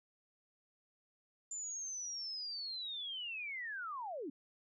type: linear sweep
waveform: sine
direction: down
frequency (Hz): 7190 to 248.3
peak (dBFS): -40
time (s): 1.51-4.3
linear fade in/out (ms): 5
effects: none